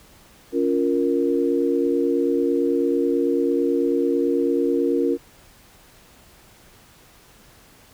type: chord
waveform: sine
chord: Bb minor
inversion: first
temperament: equal with one note detuned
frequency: 280.1 / 349.2 / 466.2 Hz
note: Db4 / F4 / Bb4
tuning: +18 / 0 / 0 cents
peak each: -22 dBFS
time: 0.52-5.18 s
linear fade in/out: 50 ms
effects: pink hiss -51 dBFS RMS until 7.93 s